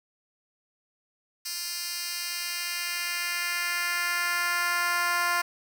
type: tone with high-pass filter sweep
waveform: 10% pulse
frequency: 349.2 Hz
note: F4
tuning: in tune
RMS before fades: -29 dBFS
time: 1.45-5.42 s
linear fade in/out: 10 ms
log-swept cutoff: 4700 to 990 Hz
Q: 1.2
effects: 9-bit